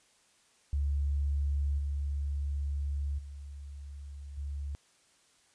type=tone with level steps; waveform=sine; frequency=71.1 Hz; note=C#2; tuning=45 cents sharp; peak=-27 / -30 / -41 / -34 dBFS; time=0.73-4.75 s; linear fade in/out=0 ms; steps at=1.78 / 3.18 / 4.37 s; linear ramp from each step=10 ms; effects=white hiss -66 dBFS RMS until 5.54 s + resampled to 22050 Hz